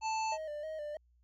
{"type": "harmonic tone", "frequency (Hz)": 880, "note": "A5", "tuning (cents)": 0, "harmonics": [1, 3, 5, 7, 8], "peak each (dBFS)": [-32, -42, -46, -49, -50], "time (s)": [0.01, 0.38], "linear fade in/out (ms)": 50}
{"type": "tone with vibrato", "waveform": "triangle", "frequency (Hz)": 611, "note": "D#5", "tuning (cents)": -32, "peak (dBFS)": -36, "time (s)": [0.32, 0.97], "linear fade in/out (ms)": 2, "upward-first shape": "square", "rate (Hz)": 3.2, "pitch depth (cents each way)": 49}
{"effects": ["added 60 Hz sine -65 dBFS peak until 1.23 s"]}